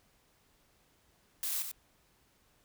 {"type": "noise with echo", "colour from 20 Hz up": "blue", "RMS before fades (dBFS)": -35, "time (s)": [1.43, 1.62], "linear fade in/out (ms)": 0, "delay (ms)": 94, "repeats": 1, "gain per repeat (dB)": -6, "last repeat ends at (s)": 1.714, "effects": ["pink hiss -69 dBFS RMS until 2.64 s"]}